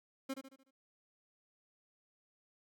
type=tone with echo; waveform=30% pulse; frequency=268.1 Hz; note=C4; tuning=42 cents sharp; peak=-34 dBFS; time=0.29-0.34 s; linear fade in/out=10 ms; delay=74 ms; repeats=5; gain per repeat=-7 dB; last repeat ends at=0.71 s; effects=none